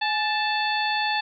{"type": "harmonic tone with a mistuned harmonic", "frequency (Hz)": 880, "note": "A5", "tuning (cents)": 0, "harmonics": [1, 2, 3, 4, 5], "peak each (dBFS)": [-25, -28, -30, -31, -32], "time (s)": [0.01, 1.21], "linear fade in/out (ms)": 10, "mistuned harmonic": 1, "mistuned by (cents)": -73, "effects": []}